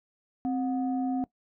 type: tone pair together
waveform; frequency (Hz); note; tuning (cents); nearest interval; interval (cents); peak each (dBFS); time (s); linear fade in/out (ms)
sine; 261.5 / 727; C4 / F#5; -1 / -31; octave + tritone; 1770; -26 / -33; 0.45-1.24; 0
effects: noise-tail reverb RT60 0.1 s tail -20 dB re dry + tanh soft clip ceiling -19 dBFS